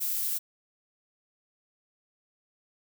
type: noise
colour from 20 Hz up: violet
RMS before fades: -30 dBFS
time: 0-0.39 s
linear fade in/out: 20 ms
effects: none